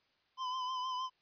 square tone with vibrato, 1021 Hz, C6, 43 cents flat, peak -36 dBFS, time 0.37-1.1 s, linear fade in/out 50 ms, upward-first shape triangle, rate 6.4 Hz, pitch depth 48 cents each way, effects white hiss -74 dBFS RMS until 1.21 s + resampled to 11025 Hz

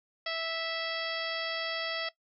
harmonic tone, 657 Hz, E5, 6 cents flat, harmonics 1 / 2 / 3 / 4 / 5 / 6 / 7 / 8, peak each -37 / -40 / -38 / -42 / -39 / -46 / -41 / -42 dBFS, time 0.26-2.09 s, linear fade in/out 5 ms, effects noise-tail reverb RT60 0.1 s tail -17 dB re dry

